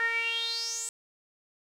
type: tone with band-pass filter sweep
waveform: sawtooth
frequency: 460 Hz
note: A#4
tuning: 23 cents flat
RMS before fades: -31 dBFS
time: 0-0.89 s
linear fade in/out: 0 ms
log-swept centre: 1700 to 8100 Hz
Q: 8.9
effects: none